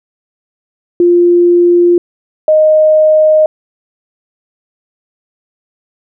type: tone pair in turn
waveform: sine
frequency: 349.2 / 620.1 Hz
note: F4 / D#5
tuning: 0 / -6 cents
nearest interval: minor seventh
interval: 994 cents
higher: second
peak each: -4 dBFS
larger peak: neither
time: 1-1.98 / 2.48-3.46 s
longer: neither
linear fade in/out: 2 ms
effects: none